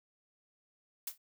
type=noise with exponential decay; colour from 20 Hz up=blue; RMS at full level=-33 dBFS; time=1.07-1.18 s; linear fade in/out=5 ms; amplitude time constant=22 ms; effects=none